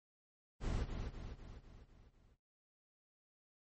brown noise with echo, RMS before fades -37 dBFS, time 0.6-0.87 s, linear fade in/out 50 ms, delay 250 ms, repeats 6, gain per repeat -5 dB, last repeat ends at 2.37 s, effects noise-tail reverb RT60 0.3 s tail -24 dB re dry + MP3 32 kbps

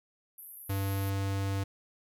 pink band-pass noise, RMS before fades -48 dBFS, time 0.38-1.1 s, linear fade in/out 5 ms, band 11000 to 13000 Hz, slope 96 dB/octave
square tone, 98 Hz, G2, in tune, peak -30 dBFS, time 0.69-1.64 s, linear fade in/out 10 ms
effects none

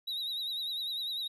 triangle tone with vibrato, 3820 Hz, A#7, 42 cents sharp, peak -32 dBFS, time 0.07-1.28 s, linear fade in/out 10 ms, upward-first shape triangle, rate 10 Hz, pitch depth 83 cents each way, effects none

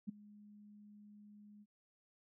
sine tone with ADSR envelope, 207.7 Hz, G#3, in tune, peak -36 dBFS, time 0.07-1.66 s, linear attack 21 ms, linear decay 10 ms, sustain -20 dB, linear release 43 ms, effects none

